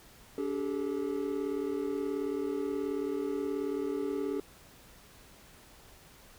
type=tone cluster; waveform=triangle; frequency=286.2 / 391.8 / 430.4 Hz; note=D4 / G4 / A4; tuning=-45 / -1 / -38 cents; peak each=-33 / -33 / -34 dBFS; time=0.38-4.4 s; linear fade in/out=2 ms; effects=pink hiss -56 dBFS RMS until 6.38 s